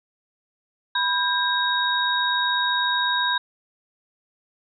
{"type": "tone cluster", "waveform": "sine", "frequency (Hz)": [987, 1599, 3773], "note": ["B5", "G6", "A#7"], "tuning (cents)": [-1, 34, 20], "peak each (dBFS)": -24, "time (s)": [0.95, 3.38], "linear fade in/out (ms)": 5, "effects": []}